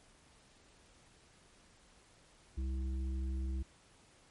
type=harmonic tone; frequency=65.41 Hz; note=C2; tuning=in tune; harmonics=1 / 3 / 5; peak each=-34 / -49 / -49 dBFS; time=2.57-3.63 s; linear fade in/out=10 ms; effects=pink hiss -64 dBFS RMS until 4.3 s + MP3 48 kbps